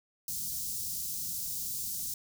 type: band-stop noise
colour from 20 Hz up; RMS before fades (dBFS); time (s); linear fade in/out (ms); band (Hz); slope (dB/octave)
white; -36; 0.28-2.14; 2; 200 to 4900; 24
effects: none